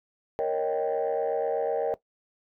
sine chord, Eb dominant seventh, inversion second, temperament equal, 466.2 / 554.4 / 622.3 / 784 Hz, Bb4 / Db5 / Eb5 / G5, 0 / 0 / 0 / 0 cents, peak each -26 / -29 / -30 / -31 dBFS, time 0.39-1.94 s, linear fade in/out 0 ms, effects noise-tail reverb RT60 0.1 s tail -17 dB re dry + tanh soft clip ceiling -19 dBFS

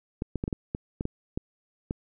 clicks, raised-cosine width 3 ms, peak -16 dBFS, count 10, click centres 0.221 / 0.357 / 0.439 / 0.479 / 0.528 / 0.749 / 1.009 / 1.054 / 1.375 / 1.909 s, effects none

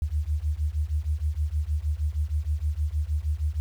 sine beating tone pair, 72.3 / 78.7 Hz, D2 / D#2, -27 / +20 cents, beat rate 6.4 Hz, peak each -27 dBFS, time 0.02-3.6 s, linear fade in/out 0 ms, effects 9-bit

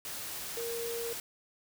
sine tone in noise, 466.2 Hz, A#4, in tune, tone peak -35 dBFS, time 0.57-1.13 s, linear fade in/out 2 ms, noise white, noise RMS -40 dBFS, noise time 0.05-1.2 s, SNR +2 dB, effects none

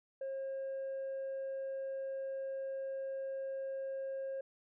sine tone, 538 Hz, C5, 48 cents sharp, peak -35 dBFS, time 0.21-4.41 s, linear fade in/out 5 ms, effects tanh soft clip ceiling -36 dBFS

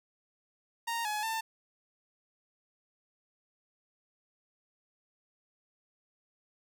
sawtooth tone with pitch steps, 928 / 845 / 894 Hz, A#5 / G#5 / A5, -8 / +30 / +27 cents, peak -28 dBFS, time 0.87-1.41 s, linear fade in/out 10 ms, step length 180 ms, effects none

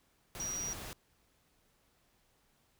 sine tone in noise, 5760 Hz, F#8, 47 cents flat, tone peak -36 dBFS, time 0.4-0.73 s, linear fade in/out 0 ms, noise pink, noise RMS -45 dBFS, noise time 0.35-0.93 s, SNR +6 dB, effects pink hiss -72 dBFS RMS until 2.79 s

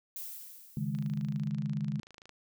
violet noise with exponential decay, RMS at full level -39 dBFS, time 0.16-1.5 s, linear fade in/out 1 ms, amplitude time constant 290 ms
sine chord, C# suspended second, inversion none, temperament equal, 138.59 / 155.56 / 207.7 Hz, C#3 / D#3 / G#3, 0 / 0 / 0 cents, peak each -35 dBFS, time 0.77-2 s, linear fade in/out 2 ms
click train, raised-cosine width 0.2 ms, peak -34 dBFS, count 37, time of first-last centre 0.95-2.293 s, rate 26.8 Hz
effects none

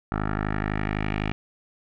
10% pulse tone with low-pass filter sweep, 51.91 Hz, G#1, in tune, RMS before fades -27 dBFS, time 0.12-1.32 s, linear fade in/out 0 ms, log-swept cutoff 1400 to 2600 Hz, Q 2.8, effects none

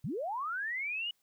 sine linear sweep, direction up, 103.83 to 2960 Hz, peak -33 dBFS, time 0.04-1.11 s, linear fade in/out 5 ms, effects white hiss -75 dBFS RMS until 1.22 s

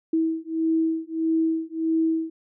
sine beating tone pair, 322.8 / 324.4 Hz, E4 / E4, -36 / -28 cents, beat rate 1.6 Hz, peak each -24 dBFS, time 0.13-2.3 s, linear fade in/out 5 ms, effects none

